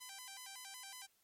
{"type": "tone with vibrato", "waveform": "5% pulse", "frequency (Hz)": 889, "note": "A5", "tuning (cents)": 18, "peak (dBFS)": -37, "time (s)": [0, 1.07], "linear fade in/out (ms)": 20, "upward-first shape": "square", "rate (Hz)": 5.4, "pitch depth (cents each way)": 220, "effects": ["white hiss -75 dBFS RMS until 1.23 s", "MP3 64 kbps"]}